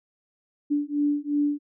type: beating tone pair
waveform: sine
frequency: 290 / 292.8 Hz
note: D4 / D4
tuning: -22 / -5 cents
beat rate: 2.8 Hz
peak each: -25 dBFS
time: 0.7-1.59 s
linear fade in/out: 20 ms
effects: none